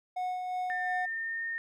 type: tone with tremolo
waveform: triangle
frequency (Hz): 732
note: F#5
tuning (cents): -19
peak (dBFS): -28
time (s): 0.16-1.06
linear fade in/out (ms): 10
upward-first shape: sine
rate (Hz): 2.8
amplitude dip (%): 35
type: tone with pitch glide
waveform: sine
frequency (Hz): 1796 to 1831.6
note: A6 to A#6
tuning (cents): +35 to -31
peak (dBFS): -32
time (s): 0.7-1.58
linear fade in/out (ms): 0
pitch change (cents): +34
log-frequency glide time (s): 0.92-1.45
effects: none